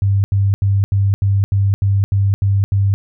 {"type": "tone bursts", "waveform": "sine", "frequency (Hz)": 99, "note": "G2", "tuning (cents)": 18, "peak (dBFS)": -11, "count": 10, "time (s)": [0.02, 2.94], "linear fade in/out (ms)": 0, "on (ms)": 220, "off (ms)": 80, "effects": []}